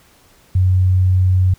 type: tone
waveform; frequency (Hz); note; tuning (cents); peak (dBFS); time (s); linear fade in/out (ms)
sine; 92.5; F#2; 0; -10; 0.55-1.54; 5
effects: pink hiss -51 dBFS RMS until 1.58 s